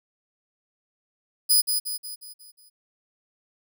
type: tone with echo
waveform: 10% pulse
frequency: 4978 Hz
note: D#8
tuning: in tune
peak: -9 dBFS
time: 1.49-1.62 s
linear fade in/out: 20 ms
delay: 180 ms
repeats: 6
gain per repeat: -6 dB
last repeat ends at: 2.7 s
effects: none